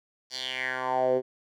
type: tone with band-pass filter sweep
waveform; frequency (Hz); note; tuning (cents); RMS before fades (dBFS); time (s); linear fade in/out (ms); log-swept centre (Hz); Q
10% pulse; 128.8; C3; -27; -28; 0.3-1.22; 50; 5100 to 390; 4.4
effects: none